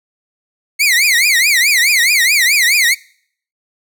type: tone with vibrato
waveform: sawtooth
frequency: 2138 Hz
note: C7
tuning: 37 cents sharp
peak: -6 dBFS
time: 0.79-2.95 s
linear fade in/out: 20 ms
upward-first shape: triangle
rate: 4.7 Hz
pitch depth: 280 cents each way
effects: noise-tail reverb RT60 0.6 s tail -24 dB re dry